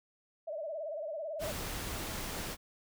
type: tone with vibrato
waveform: sine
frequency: 619 Hz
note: D#5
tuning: 9 cents flat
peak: -36 dBFS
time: 0.47-1.52 s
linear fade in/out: 10 ms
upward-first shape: sine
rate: 18 Hz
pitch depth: 120 cents each way
type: noise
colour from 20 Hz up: pink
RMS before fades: -39 dBFS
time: 1.39-2.57 s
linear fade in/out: 50 ms
effects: none